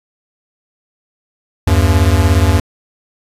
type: beating tone pair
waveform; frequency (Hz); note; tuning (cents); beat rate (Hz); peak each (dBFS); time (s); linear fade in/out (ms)
square; 78.3 / 95.3; D#2 / G2; +11 / -48; 17; -12; 1.67-2.6; 5
effects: resampled to 32000 Hz